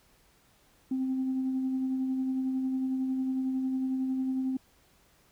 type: tone with tremolo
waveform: sine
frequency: 261.6 Hz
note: C4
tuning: in tune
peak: -25 dBFS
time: 0.91-4.57 s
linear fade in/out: 5 ms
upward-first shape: sine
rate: 11 Hz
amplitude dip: 30%
effects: tanh soft clip ceiling -23 dBFS + pink hiss -64 dBFS RMS until 5.31 s